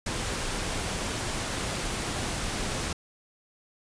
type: noise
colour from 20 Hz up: pink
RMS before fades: -31 dBFS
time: 0.06-2.93 s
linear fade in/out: 5 ms
effects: resampled to 22050 Hz